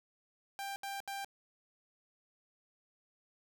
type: tone bursts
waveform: sawtooth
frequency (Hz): 791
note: G5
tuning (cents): +15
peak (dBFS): -35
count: 3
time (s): 0.59-1.246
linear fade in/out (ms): 0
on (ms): 170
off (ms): 73
effects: none